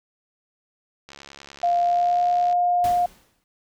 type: click train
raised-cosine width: 0.2 ms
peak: -24 dBFS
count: 102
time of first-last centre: 1.09-2.527 s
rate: 70.3 Hz
type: tone with pitch glide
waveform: sine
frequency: 698.5 to 709.1 Hz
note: F5 to F5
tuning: 0 to +26 cents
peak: -17 dBFS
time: 1.63-3.06 s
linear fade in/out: 5 ms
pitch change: +26 cents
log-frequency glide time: 1.79-2.23 s
type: noise with exponential decay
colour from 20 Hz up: pink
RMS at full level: -33 dBFS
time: 2.84-3.44 s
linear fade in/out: 1 ms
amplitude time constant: 130 ms
effects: none